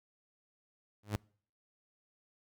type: tone with exponential growth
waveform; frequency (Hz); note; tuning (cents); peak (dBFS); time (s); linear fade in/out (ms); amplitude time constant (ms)
sawtooth; 104.2; G#2; +6; -25; 1.03-1.16; 5; 27
effects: noise-tail reverb RT60 0.5 s tail -26 dB re dry